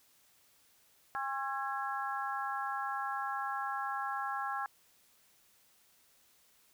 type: harmonic tone with a mistuned harmonic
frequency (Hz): 270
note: C#4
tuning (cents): -45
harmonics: 3 / 4 / 5 / 6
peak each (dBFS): -38 / -39 / -40 / -41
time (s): 1.15-4.66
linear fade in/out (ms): 0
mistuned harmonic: 6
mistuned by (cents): +38
effects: white hiss -67 dBFS RMS until 6.73 s